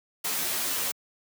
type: noise with comb filter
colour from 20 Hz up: white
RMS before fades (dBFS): -29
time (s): 0.24-0.92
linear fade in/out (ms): 10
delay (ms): 11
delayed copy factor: +0.95
effects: high-pass 150 Hz 12 dB/octave